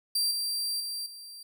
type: tone with level steps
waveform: sawtooth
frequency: 4711 Hz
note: D8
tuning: 5 cents sharp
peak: -22 / -26 / -30 / -40 dBFS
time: 0.15-1.43 s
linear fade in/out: 5 ms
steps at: 0.31 / 0.8 / 1.06 s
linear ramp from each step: 2 ms
effects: none